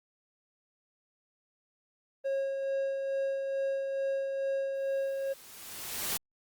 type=tone with tremolo; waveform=triangle; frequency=544 Hz; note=C#5; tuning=33 cents flat; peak=-26 dBFS; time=2.24-5.34 s; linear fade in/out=20 ms; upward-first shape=sine; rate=2.3 Hz; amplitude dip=35%
type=noise with exponential growth; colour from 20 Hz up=white; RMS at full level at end=-31 dBFS; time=4.74-6.17 s; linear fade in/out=0 ms; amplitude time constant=310 ms
effects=Opus 32 kbps